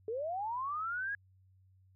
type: linear sweep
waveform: sine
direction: up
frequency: 420.7 to 1677 Hz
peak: -34 dBFS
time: 0.08-1.15 s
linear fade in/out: 2 ms
effects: added 94 Hz sine -62 dBFS peak until 1.95 s